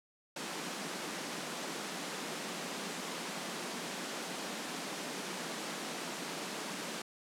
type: high-pass noise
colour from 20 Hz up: pink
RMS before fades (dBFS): -40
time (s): 0.36-7.02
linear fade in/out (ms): 5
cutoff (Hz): 170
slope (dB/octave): 48
effects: low-pass 9000 Hz 12 dB/octave